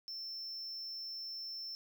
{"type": "tone", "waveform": "triangle", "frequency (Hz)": 5350, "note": "E8", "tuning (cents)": 25, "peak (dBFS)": -40, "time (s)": [0.08, 1.75], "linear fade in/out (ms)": 0, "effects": []}